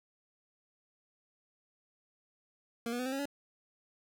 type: tone with pitch steps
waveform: 25% pulse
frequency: 233.1 / 242.4 / 252.2 / 262.3 / 272.8 / 283.7 Hz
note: A#3 / B3 / B3 / C4 / C#4 / C#4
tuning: 0 / -32 / +36 / +4 / -28 / +40 cents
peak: -30 dBFS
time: 2.86-3.256 s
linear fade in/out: 2 ms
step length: 66 ms
effects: none